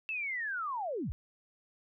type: linear sweep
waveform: sine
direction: down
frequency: 2676 to 41.2 Hz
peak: -33 dBFS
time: 0.09-1.12 s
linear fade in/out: 0 ms
effects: none